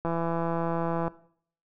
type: click train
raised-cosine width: 1 ms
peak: -16 dBFS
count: 173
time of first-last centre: 0.05-1.08 s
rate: 167 Hz
effects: noise-tail reverb RT60 0.6 s tail -19 dB re dry